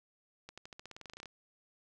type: accelerating click train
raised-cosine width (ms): 0.2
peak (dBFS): -30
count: 16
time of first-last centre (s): 0.49-1.257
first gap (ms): 86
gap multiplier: 0.92
effects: none